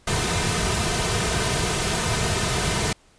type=noise with comb filter; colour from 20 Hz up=pink; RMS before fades=-23 dBFS; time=0.07-2.93 s; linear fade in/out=5 ms; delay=3.6 ms; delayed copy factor=-0.6; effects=pink hiss -57 dBFS RMS until 3.18 s + resampled to 22050 Hz